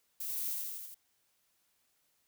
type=noise with echo; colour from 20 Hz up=violet; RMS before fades=-39 dBFS; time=0.2-0.54 s; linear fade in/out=5 ms; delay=81 ms; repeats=5; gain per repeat=-2 dB; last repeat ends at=0.945 s; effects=white hiss -75 dBFS RMS until 2.27 s